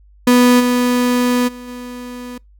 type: tone with level steps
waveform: 35% pulse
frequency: 246.5 Hz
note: B3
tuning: 3 cents flat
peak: -6 / -11 / -29 / -26 dBFS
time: 0.27-2.38 s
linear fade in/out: 5 ms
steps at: 0.59 / 1.47 / 1.67 s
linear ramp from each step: 20 ms
effects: noise-tail reverb RT60 0.2 s tail -26 dB re dry + added 50 Hz sine -44 dBFS peak until 2.59 s